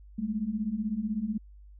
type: beating tone pair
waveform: sine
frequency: 203.3 / 219.3 Hz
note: G#3 / A3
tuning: -37 / -6 cents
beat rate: 16 Hz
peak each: -33 / -30 dBFS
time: 0.18-1.38 s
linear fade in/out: 10 ms
effects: added 50 Hz sine -48 dBFS peak until 1.79 s